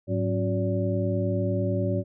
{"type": "tone cluster", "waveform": "sine", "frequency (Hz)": [104.4, 184.7, 274.1, 364.5, 574], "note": ["G#2", "F#3", "C#4", "F#4", "D5"], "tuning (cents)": [10, -3, -19, -26, -40], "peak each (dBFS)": [-26, -30, -32, -32, -30], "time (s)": [0.07, 2.04], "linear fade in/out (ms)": 50, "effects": []}